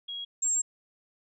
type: tone pair in turn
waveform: sine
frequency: 3300 / 7503 Hz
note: G#7 / A#8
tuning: -12 / +10 cents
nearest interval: octave + major second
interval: 1422 cents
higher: second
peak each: -34 / -24 dBFS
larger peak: second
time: 0.08-0.25 / 0.42-0.62 s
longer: second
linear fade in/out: 10 ms
effects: none